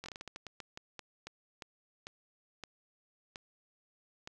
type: slowing click train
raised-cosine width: 0.2 ms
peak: -26 dBFS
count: 18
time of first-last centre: 0.04-4.274 s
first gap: 20 ms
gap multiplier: 1.27
effects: none